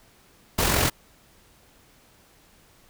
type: noise with amplitude modulation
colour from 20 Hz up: pink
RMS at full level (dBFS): -20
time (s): 0.58-0.9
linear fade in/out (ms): 10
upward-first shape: sine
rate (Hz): 44.3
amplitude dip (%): 45
effects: pink hiss -57 dBFS RMS until 2.89 s